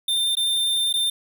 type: tone with dropouts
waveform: square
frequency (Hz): 3595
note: A7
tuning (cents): +36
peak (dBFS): -20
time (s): 0.08-1.1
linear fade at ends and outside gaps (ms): 5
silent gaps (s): 0.353-0.369 / 0.928-0.938
effects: none